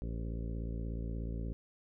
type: harmonic tone with a mistuned harmonic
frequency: 56.7 Hz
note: A#1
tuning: 47 cents flat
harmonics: 1 / 2 / 3 / 4 / 5 / 6 / 7 / 8 / 9 / 10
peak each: -37 / -43 / -45 / -48 / -49 / -57 / -52 / -57 / -57 / -61 dBFS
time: 0.02-1.53 s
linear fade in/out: 0 ms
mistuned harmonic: 8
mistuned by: +49 cents
effects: none